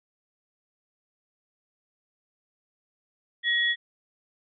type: tone pair together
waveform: sine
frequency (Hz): 1897 / 3380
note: A#6 / G#7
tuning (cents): +30 / +30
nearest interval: minor seventh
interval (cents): 1000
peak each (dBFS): -23 / -26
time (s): 3.43-3.76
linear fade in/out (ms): 50
effects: none